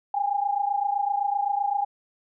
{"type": "tone pair together", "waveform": "sine", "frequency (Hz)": [802.8, 830.6], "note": ["G5", "G#5"], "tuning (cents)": [41, 0], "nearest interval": "minor second", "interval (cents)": 59, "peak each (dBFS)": [-24, -27], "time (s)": [0.14, 1.85], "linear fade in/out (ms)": 5, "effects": []}